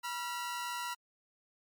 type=tone pair together; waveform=sawtooth; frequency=970 / 1371.8 Hz; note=B5 / F6; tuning=-31 / -31 cents; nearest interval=tritone; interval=600 cents; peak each=-34 / -37 dBFS; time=0.03-0.95 s; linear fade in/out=20 ms; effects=MP3 96 kbps